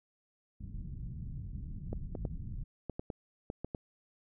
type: low-pass noise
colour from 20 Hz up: pink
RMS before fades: -41 dBFS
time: 0.6-2.64 s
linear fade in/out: 10 ms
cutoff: 180 Hz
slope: 24 dB/octave
type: clicks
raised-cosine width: 2 ms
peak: -24 dBFS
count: 9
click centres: 1.93 / 2.152 / 2.252 / 2.897 / 2.995 / 3.102 / 3.501 / 3.646 / 3.748 s
effects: none